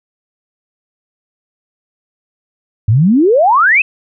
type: exponential sweep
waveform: sine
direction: up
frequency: 98 to 2664 Hz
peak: -6 dBFS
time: 2.88-3.82 s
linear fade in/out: 5 ms
effects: none